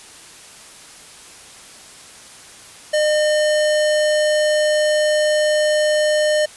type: tone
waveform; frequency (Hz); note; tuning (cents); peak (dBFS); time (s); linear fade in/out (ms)
square; 607; D#5; -43; -15; 2.93-6.46; 10
effects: white hiss -41 dBFS RMS until 6.56 s + resampled to 24000 Hz